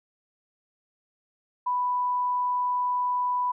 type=tone; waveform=sine; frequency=990 Hz; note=B5; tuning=4 cents sharp; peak=-23 dBFS; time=1.66-3.52 s; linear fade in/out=10 ms; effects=none